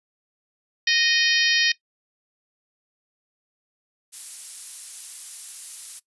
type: harmonic tone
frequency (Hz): 620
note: D#5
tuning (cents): -6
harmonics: 3 / 4 / 5 / 6 / 7 / 8 / 9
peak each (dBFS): -23 / -24 / -25 / -26 / -26 / -27 / -28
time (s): 0.87-1.72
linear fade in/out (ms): 5
type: noise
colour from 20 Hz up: violet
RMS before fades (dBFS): -32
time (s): 4.12-6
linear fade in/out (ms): 20
effects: noise-tail reverb RT60 0.1 s tail -19 dB re dry + resampled to 24000 Hz